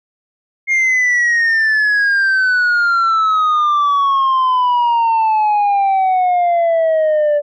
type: exponential sweep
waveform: sine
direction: down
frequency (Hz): 2140 to 581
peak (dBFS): -8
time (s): 0.67-7.42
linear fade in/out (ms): 50
effects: tanh soft clip ceiling -10 dBFS